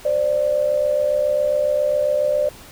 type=tone pair together; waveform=sine; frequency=523 / 590.3 Hz; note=C5 / D5; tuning=-1 / +9 cents; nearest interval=major second; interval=210 cents; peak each=-22 / -17 dBFS; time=0.05-2.49 s; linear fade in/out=5 ms; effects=pink hiss -42 dBFS RMS until 2.71 s